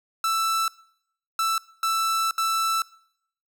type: tone bursts at uneven times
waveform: 45% pulse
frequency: 1325 Hz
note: E6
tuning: 9 cents sharp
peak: -21 dBFS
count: 4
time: 0.24-0.68 / 1.39-1.58 / 1.83-2.31 / 2.38-2.82 s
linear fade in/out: 2 ms
effects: noise-tail reverb RT60 0.7 s tail -22 dB re dry